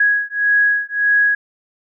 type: beating tone pair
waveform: sine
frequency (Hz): 1661.2 / 1662.9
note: G#6 / G#6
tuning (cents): 0 / +2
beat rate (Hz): 1.7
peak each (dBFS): -16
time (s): 0-1.35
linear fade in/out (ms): 5
effects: none